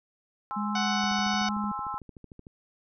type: chord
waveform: sine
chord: Ab augmented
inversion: none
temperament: equal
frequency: 830.6 / 1046.5 / 1318.5 Hz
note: Ab5 / C6 / E6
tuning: 0 / 0 / 0 cents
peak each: -36 / -35 / -35 dBFS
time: 0.51-1.98 s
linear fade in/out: 0 ms
type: tone with vibrato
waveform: sine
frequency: 205.9 Hz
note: G#3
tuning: 15 cents flat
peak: -29 dBFS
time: 0.56-1.72 s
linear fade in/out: 10 ms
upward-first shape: sine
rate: 1.3 Hz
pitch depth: 16 cents each way
type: harmonic tone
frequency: 743 Hz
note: F#5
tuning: 7 cents sharp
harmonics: 1 / 2 / 3 / 4 / 5 / 6 / 7 / 8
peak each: -31 / -34 / -36 / -37 / -38 / -39 / -39 / -40 dBFS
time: 0.75-1.49 s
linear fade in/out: 5 ms
type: click train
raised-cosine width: 3 ms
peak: -33 dBFS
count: 20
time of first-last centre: 1.04-2.469 s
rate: 13.3 Hz
effects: none